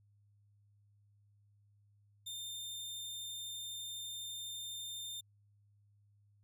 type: tone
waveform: sawtooth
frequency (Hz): 3612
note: A7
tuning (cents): +45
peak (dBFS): -39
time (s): 2.26-5.21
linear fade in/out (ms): 10
effects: added 102 Hz sine -66 dBFS peak until 6.43 s

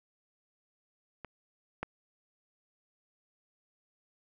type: clicks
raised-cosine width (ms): 0.5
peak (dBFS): -27 / -19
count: 2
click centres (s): 1.247 / 1.83
effects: none

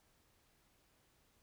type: silence
effects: pink hiss -73 dBFS RMS until 1.42 s

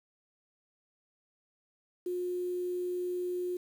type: tone with quantisation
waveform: sine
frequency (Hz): 358.9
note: F4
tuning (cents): +47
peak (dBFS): -31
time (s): 2.06-3.57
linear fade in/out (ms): 5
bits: 9
effects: none

